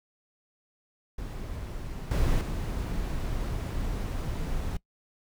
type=noise with level steps; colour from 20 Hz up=brown; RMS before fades=-36 / -25 / -31 dBFS; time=1.18-4.77 s; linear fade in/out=5 ms; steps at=2.11 / 2.41 s; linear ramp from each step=2 ms; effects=noise-tail reverb RT60 0.1 s tail -22 dB re dry